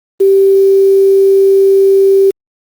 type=tone with quantisation; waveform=sine; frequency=390 Hz; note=G4; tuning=9 cents flat; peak=-4 dBFS; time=0.2-2.31 s; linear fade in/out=10 ms; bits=5; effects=Opus 24 kbps